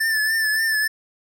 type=tone with vibrato; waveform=square; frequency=1760 Hz; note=A6; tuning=in tune; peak=-19 dBFS; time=0-0.88 s; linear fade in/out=10 ms; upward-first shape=triangle; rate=3.5 Hz; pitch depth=52 cents each way; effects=none